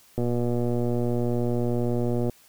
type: click train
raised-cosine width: 2 ms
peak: -14 dBFS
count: 255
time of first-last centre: 0.18-2.297 s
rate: 120 Hz
effects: white hiss -56 dBFS RMS until 2.48 s